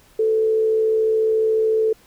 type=tone with frequency modulation; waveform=sine; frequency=440 Hz; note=A4; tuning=in tune; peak=-15 dBFS; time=0.19-1.93 s; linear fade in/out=5 ms; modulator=66 Hz; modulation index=0.27; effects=pink hiss -53 dBFS RMS until 2.06 s